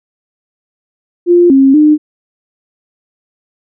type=tone with pitch steps; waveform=sine; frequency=349.7 / 270 / 302.7 Hz; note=F4 / C#4 / D#4; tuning=+2 / -45 / -48 cents; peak=-3 dBFS; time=1.26-1.98 s; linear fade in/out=50 ms; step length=240 ms; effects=none